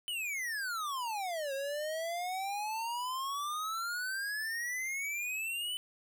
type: exponential two-way sweep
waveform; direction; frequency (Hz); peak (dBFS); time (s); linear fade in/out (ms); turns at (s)
square; down then up; 3028 to 537 to 3028; -35; 0.08-5.77; 0; 1.53
effects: none